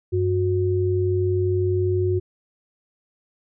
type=tone pair together; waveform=sine; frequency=96.5 / 364.3 Hz; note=G2 / F#4; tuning=-27 / -27 cents; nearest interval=octave + major seventh; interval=2300 cents; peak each=-21 dBFS; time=0.12-2.2 s; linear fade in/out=20 ms; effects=none